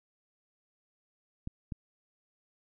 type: clicks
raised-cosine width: 5 ms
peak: -24 dBFS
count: 2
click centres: 1.474 / 1.722 s
effects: none